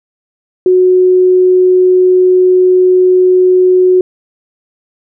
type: tone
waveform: sine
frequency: 367.3 Hz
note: F#4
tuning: 13 cents flat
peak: -4 dBFS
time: 0.66-4.01 s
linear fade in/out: 2 ms
effects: none